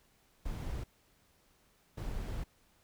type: noise bursts at uneven times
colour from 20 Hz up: brown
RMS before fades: -38 dBFS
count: 2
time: 0.45-0.84 / 1.97-2.44 s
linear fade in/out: 10 ms
effects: pink hiss -69 dBFS RMS until 2.83 s